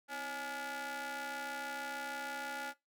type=ring-modulated tone; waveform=sawtooth; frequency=290.8 Hz; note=D4; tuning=17 cents flat; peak=-32 dBFS; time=0.08-2.74 s; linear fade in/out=50 ms; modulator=1130 Hz; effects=noise-tail reverb RT60 0.2 s tail -21 dB re dry + high-pass 150 Hz 12 dB/octave